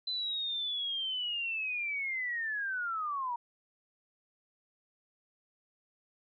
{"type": "linear sweep", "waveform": "sine", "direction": "down", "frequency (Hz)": [4049, 932.3], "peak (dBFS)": -32, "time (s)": [0.07, 3.36], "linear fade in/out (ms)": 5, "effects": []}